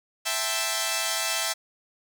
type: chord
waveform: 5% pulse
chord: A minor seventh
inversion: second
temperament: equal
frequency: 659.3 / 784 / 880 / 1046.5 Hz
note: E5 / G5 / A5 / C6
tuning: 0 / 0 / 0 / 0 cents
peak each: -17 / -20 / -20 / -22 dBFS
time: 0.25-1.54 s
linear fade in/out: 20 ms
effects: none